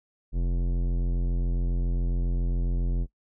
sine tone with tanh clipping, 43.65 Hz, F1, in tune, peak -25 dBFS, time 0.32-3.07 s, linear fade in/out 50 ms, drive 16 dB, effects noise-tail reverb RT60 0.1 s tail -21 dB re dry

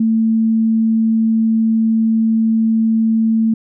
sine tone, 223.4 Hz, A3, 27 cents sharp, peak -11 dBFS, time 0-3.54 s, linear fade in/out 5 ms, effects none

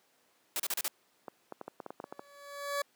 white noise bursts, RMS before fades -33 dBFS, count 5, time 0.56-0.88 s, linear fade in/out 0 ms, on 36 ms, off 35 ms
clicks, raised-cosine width 1 ms, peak -25 dBFS, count 11, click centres 1.282 / 1.523 / 1.613 / 1.68 / 1.802 / 1.863 / 1.905 / 2.001 / 2.041 / 2.125 / 2.194 s
20% pulse tone with exponential growth, 569 Hz, C#5, 45 cents sharp, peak -24 dBFS, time 2.03-2.82 s, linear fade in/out 5 ms, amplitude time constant 170 ms
effects pink hiss -69 dBFS RMS until 2.95 s + high-pass 300 Hz 12 dB/octave

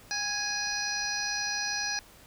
harmonic tone with a mistuned harmonic, 830.6 Hz, G#5, in tune, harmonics 1 / 2 / 3 / 5 / 6 / 7, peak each -39 / -34 / -39 / -37 / -36 / -35 dBFS, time 0.11-1.99 s, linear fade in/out 0 ms, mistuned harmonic 1, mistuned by -35 cents, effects pink hiss -54 dBFS RMS until 2.26 s

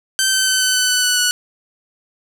10% pulse tone with pitch steps, 1548 / 1537.3 / 1526.7 / 1516.1 / 1505.7 / 1495.3 / 1484.9 / 1474.7 Hz, G6 / G6 / G6 / F#6 / F#6 / F#6 / F#6 / F#6, -22 / -34 / -46 / +42 / +30 / +18 / +6 / -6 cents, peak -5 dBFS, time 0.19-1.31 s, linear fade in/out 0 ms, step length 140 ms, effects 7-bit

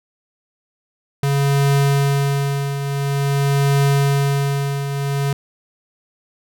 square tone with tremolo, 140 Hz, C#3, 18 cents sharp, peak -13 dBFS, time 1.23-5.33 s, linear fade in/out 2 ms, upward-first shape triangle, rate 0.48 Hz, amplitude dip 65%, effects none

